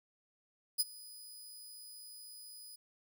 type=tone with ADSR envelope; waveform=15% pulse; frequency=4978 Hz; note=D#8; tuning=in tune; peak=-20 dBFS; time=0.78-2.76 s; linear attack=22 ms; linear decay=32 ms; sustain=-23 dB; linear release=9 ms; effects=none